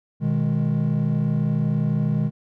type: chord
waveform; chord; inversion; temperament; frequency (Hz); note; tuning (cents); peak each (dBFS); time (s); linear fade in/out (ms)
triangle; G# minor; first; equal; 123.47 / 155.56 / 207.7; B2 / D#3 / G#3; 0 / 0 / 0; -22 / -19 / -22; 0.2-2.31; 50
effects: tanh soft clip ceiling -11 dBFS